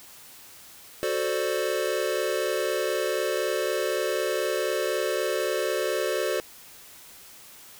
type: chord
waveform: square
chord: D dominant seventh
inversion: first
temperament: equal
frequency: 370 / 440 / 523.3 / 587.3 Hz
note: F#4 / A4 / C5 / D5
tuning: 0 / 0 / 0 / 0 cents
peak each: -31 dBFS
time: 1.03-6.4 s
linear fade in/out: 0 ms
effects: white hiss -48 dBFS RMS until 7.79 s